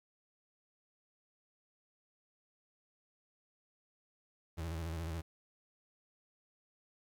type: tone with vibrato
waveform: 35% pulse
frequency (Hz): 82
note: E2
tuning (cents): -9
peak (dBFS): -36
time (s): 4.57-5.22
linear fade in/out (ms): 20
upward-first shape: square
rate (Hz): 14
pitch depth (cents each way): 61
effects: 11-bit